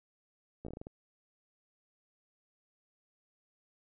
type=slowing click train; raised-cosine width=2 ms; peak=-30 dBFS; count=8; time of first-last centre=0.65-0.869 s; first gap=15 ms; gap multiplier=1.24; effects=none